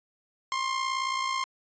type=tone with amplitude modulation; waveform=sawtooth; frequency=1059 Hz; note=C6; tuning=21 cents sharp; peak=-21 dBFS; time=0.52-1.44 s; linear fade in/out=0 ms; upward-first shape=sine; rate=58.5 Hz; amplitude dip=55%; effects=resampled to 16000 Hz